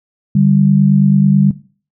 sine tone pair together, 146.83 / 195.99 Hz, D3 / G3, 0 / 0 cents, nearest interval perfect fourth, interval 500 cents, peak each -10 dBFS, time 0.35-1.51 s, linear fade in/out 5 ms, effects noise-tail reverb RT60 0.4 s tail -17 dB re dry

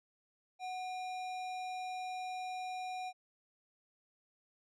sine tone with sample-and-hold, 740 Hz, F#5, in tune, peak -38 dBFS, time 0.59-3.13 s, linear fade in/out 50 ms, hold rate 3150 Hz, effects low-pass 6000 Hz 12 dB/octave

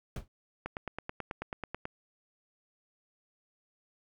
brown noise with exponential decay, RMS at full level -30 dBFS, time 0.16-0.28 s, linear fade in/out 2 ms, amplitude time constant 24 ms
click train, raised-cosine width 0.5 ms, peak -21 dBFS, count 12, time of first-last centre 0.66-1.854 s, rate 9.21 Hz
effects none

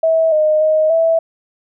sine tone with pitch steps, 648 / 616 / 624 / 656 Hz, E5 / D#5 / D#5 / E5, -30 / -17 / +5 / -9 cents, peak -10 dBFS, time 0.03-1.19 s, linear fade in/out 5 ms, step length 290 ms, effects none

